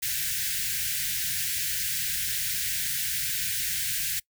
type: band-stop noise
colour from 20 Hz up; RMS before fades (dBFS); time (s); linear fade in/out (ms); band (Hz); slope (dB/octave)
white; -29; 0.02-4.2; 10; 180 to 1500; 96
effects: noise-tail reverb RT60 0.1 s tail -23 dB re dry